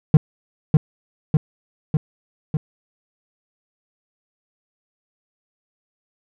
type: tone with echo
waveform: triangle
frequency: 152.5 Hz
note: D#3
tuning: 34 cents flat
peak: -3 dBFS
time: 0.14-0.17 s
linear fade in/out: 2 ms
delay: 600 ms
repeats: 4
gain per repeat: -3 dB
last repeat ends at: 2.57 s
effects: none